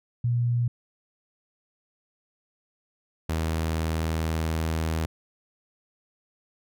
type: tone pair in turn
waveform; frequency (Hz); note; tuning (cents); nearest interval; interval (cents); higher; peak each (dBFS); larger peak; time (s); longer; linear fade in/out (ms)
sine / sawtooth; 120 / 80.41; B2 / E2; -49 / -42; perfect fifth; 693; first; -21; neither; 0.24-0.68 / 3.29-5.06; second; 5
effects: none